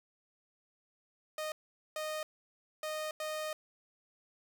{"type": "tone bursts at uneven times", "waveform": "sawtooth", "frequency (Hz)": 618, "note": "D#5", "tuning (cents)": -12, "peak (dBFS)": -32, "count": 4, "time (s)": [[1.38, 1.52], [1.96, 2.23], [2.83, 3.11], [3.2, 3.53]], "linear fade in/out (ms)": 2, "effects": []}